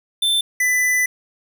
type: tone pair in turn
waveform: square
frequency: 3548 / 1996.4 Hz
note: A7 / B6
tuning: +14 / +18 cents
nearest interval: minor seventh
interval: 996 cents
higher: first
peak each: -16 dBFS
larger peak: neither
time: 0.22-0.41 / 0.6-1.06 s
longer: second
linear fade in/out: 5 ms
effects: none